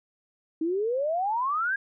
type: exponential sweep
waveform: sine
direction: up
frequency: 311.1 to 1650 Hz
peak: -24 dBFS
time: 0.61-1.76 s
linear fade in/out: 5 ms
effects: none